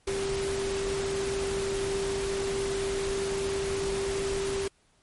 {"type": "tone in noise", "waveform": "sine", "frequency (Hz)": 392, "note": "G4", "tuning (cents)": 0, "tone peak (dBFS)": -28, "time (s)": [0.07, 4.68], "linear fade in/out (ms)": 5, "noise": "pink", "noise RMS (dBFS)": -35, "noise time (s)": [0.07, 4.68], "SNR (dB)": 4, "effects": ["pink hiss -66 dBFS RMS until 5.02 s", "MP3 48 kbps"]}